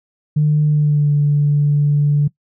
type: tone with pitch glide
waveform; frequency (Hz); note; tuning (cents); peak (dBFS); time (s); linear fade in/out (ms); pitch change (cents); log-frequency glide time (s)
sine; 150.5 to 145.96; D3 to D3; +43 to -10; -10; 0.36-2.28; 10; -53; 0.68-1.12
effects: noise-tail reverb RT60 0.1 s tail -21 dB re dry + tanh soft clip ceiling -6 dBFS